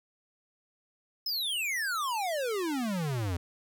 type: exponential sweep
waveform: square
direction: down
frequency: 5274 to 82.41 Hz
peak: -30 dBFS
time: 1.26-3.37 s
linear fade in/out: 5 ms
effects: none